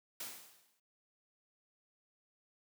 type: noise with exponential decay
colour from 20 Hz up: white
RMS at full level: -41 dBFS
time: 0.2-0.8 s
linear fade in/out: 5 ms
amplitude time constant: 130 ms
effects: noise-tail reverb RT60 0.1 s tail -24 dB re dry + high-pass 150 Hz 12 dB/octave

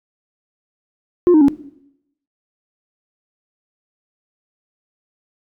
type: tone with pitch steps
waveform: sine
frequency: 354.2 / 308.3 / 280.3 Hz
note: F4 / D#4 / C#4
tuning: +24 / -16 / +19 cents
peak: -5 dBFS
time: 1.27-1.483 s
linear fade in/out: 0 ms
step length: 71 ms
effects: noise-tail reverb RT60 0.8 s tail -19 dB re dry + tanh soft clip ceiling -6 dBFS

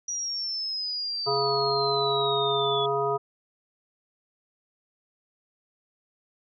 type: exponential sweep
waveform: sine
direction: down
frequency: 5810 to 3387 Hz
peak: -28 dBFS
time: 0.08-2.86 s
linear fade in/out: 5 ms
type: harmonic tone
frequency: 138.59 Hz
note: C#3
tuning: in tune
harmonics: 1 / 3 / 5 / 7 / 9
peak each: -37 / -26 / -30 / -31 / -30 dBFS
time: 1.26-3.18 s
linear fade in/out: 20 ms
effects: none

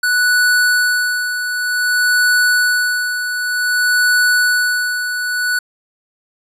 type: tone with tremolo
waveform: square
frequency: 1480 Hz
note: F#6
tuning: in tune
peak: -11 dBFS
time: 0.03-5.59 s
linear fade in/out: 5 ms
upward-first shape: sine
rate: 0.54 Hz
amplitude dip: 60%
effects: resampled to 32000 Hz

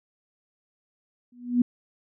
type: tone with exponential growth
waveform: sine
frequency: 244 Hz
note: B3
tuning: 21 cents flat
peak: -14 dBFS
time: 1.32-1.62 s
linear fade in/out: 5 ms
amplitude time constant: 64 ms
effects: none

